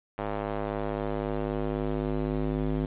square tone with band-pass filter sweep, 51.91 Hz, G#1, in tune, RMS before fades -30 dBFS, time 0.18-2.86 s, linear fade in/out 5 ms, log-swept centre 720 to 270 Hz, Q 1.1, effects resampled to 8000 Hz + 8-bit

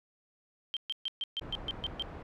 sine tone bursts, 3146 Hz, G7, 6 cents sharp, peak -31 dBFS, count 9, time 0.74-2.023 s, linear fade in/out 0 ms, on 27 ms, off 130 ms
pink low-pass noise, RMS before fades -44 dBFS, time 1.41-2.23 s, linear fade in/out 10 ms, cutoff 1300 Hz, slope 12 dB/octave
effects none

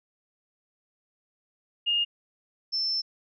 sine tone pair in turn, 2837 / 5319 Hz, F7 / E8, +27 / +15 cents, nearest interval major seventh, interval 1088 cents, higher second, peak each -22 / -25 dBFS, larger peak first, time 1.86-2.05 / 2.72-3.02 s, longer second, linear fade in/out 20 ms, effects none

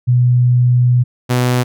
sine / sawtooth tone pair in turn, 123.47 / 124.47 Hz, B2 / B2, 0 / +14 cents, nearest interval unison, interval 14 cents, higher second, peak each -8 dBFS, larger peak neither, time 0.07-1.04 / 1.29-1.64 s, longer first, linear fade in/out 20 ms, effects none

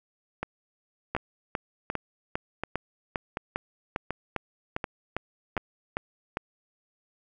two click trains, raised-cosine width 0.5 ms, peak -13 / -15 dBFS, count 14 / 8, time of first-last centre 1.15-6.371 / 0.43-5.577 s, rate 2.49 / 1.36 Hz, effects none

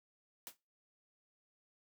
white noise with exponential decay, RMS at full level -43 dBFS, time 0.47-0.57 s, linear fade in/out 0 ms, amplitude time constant 20 ms, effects noise-tail reverb RT60 0.3 s tail -24 dB re dry + high-pass 150 Hz 12 dB/octave

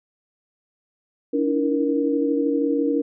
sine tone cluster, 285.7 / 319.2 / 331.4 / 470.3 Hz, D4 / D#4 / E4 / A#4, -48 / +44 / +9 / +15 cents, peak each -21 / -28 / -29 / -23 dBFS, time 1.33-3.02 s, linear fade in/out 10 ms, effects none

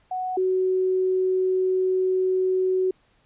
sine tone pair in turn, 740 / 373 Hz, F#5 / F#4, 0 / +14 cents, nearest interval octave, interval 1186 cents, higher first, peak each -25 / -19 dBFS, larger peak second, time 0.11-0.37 / 0.37-2.91 s, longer second, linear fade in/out 5 ms, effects pink hiss -63 dBFS RMS until 3.25 s + resampled to 8000 Hz

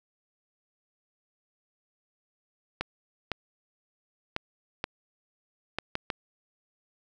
clicks, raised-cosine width 0.3 ms, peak -13 dBFS, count 7, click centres 2.81 / 3.317 / 4.364 / 4.841 / 5.786 / 5.954 / 6.102 s, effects none

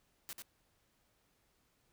white noise with echo, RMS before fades -45 dBFS, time 0.29-0.33 s, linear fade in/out 0 ms, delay 91 ms, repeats 1, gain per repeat -3 dB, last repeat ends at 0.421 s, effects pink hiss -75 dBFS RMS until 1.92 s

